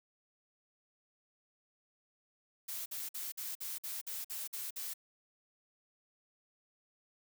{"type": "noise bursts", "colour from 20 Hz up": "blue", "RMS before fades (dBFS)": -41, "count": 10, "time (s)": [2.68, 4.939], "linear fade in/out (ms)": 10, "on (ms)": 180, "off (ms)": 51, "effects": []}